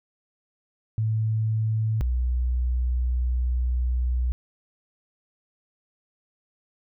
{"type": "tone pair in turn", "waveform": "sine", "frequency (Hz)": [110, 61.74], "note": ["A2", "B1"], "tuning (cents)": [0, 0], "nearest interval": "minor seventh", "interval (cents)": 1000, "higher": "first", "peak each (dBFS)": [-21, -21], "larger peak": "neither", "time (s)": [[0.98, 2.01], [2.01, 4.32]], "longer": "second", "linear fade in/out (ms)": 0, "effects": []}